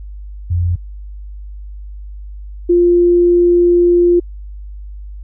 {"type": "tone pair in turn", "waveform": "sine", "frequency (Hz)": [87.31, 349.2], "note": ["F2", "F4"], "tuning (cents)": [0, 0], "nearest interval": "2 octaves", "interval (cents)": 2400, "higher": "second", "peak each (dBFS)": [-12, -7], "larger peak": "second", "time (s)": [[0.5, 0.76], [2.69, 4.2]], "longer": "second", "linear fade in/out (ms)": 10, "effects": ["added 50 Hz sine -27 dBFS peak until 5.23 s"]}